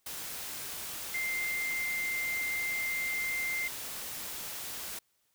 sine tone in noise, 2093 Hz, C7, in tune, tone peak -31 dBFS, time 1.14-3.68 s, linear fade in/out 5 ms, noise white, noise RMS -40 dBFS, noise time 0.06-4.99 s, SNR +6 dB, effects white hiss -74 dBFS RMS until 5.34 s

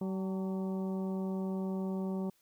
harmonic tone with a mistuned harmonic, 190.2 Hz, F#3, 48 cents sharp, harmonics 1 / 2 / 3 / 4 / 5 / 6, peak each -33 / -40 / -46 / -51 / -51 / -56 dBFS, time 0.01-2.3 s, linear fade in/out 5 ms, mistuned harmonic 5, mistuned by -68 cents, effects white hiss -71 dBFS RMS until 2.41 s

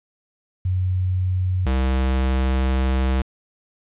sine / square tone pair in turn, 92.2 / 65.2 Hz, F#2 / C2, -6 / -5 cents, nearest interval tritone, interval 599 cents, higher first, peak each -18 dBFS, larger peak neither, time 0.65-1.66 / 1.66-3.22 s, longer second, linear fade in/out 5 ms, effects resampled to 8000 Hz + 9-bit

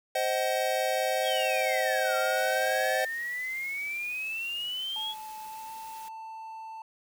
square chord, C diminished, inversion none, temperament just, 523.3 / 627.9 / 753.5 Hz, C5 / Eb5 / Gb5, 0 / +16 / +31 cents, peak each -31 dBFS, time 0.15-3.05 s, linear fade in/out 5 ms
sine exponential two-way sweep, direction down then up, 3380 to 1374 to 3380 Hz, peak -31 dBFS, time 1.23-5.15 s, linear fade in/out 50 ms, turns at 2.16 s
white noise, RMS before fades -50 dBFS, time 2.36-6.09 s, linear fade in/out 10 ms
triangle tone with pitch glide, 869 to 888.3 Hz, A5 to A5, -22 to +16 cents, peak -37 dBFS, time 4.96-6.82 s, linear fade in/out 2 ms, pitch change +38 cents, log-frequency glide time 5.4-5.71 s
effects none

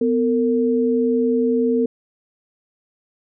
sine tone pair together, 249.3 / 455.4 Hz, B3 / A#4, +16 / -40 cents, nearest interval minor seventh, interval 1044 cents, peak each -18 dBFS, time 0.01-1.86 s, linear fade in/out 5 ms, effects none

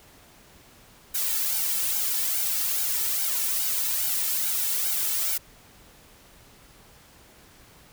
blue noise with flanger, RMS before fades -26 dBFS, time 1.14-5.38 s, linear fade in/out 10 ms, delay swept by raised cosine 1.3 to 2.29 ms, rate 2.4 Hz, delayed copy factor +0.75, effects pink hiss -53 dBFS RMS until 7.92 s

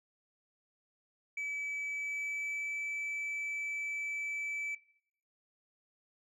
sine tone with pitch glide, 2295 to 2310 Hz, D7 to D7, -40 to -29 cents, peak -32 dBFS, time 1.37-4.75 s, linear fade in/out 5 ms, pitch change +11 cents, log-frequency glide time 1.9-2.79 s, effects noise-tail reverb RT60 0.6 s tail -17 dB re dry + tanh soft clip ceiling -34 dBFS

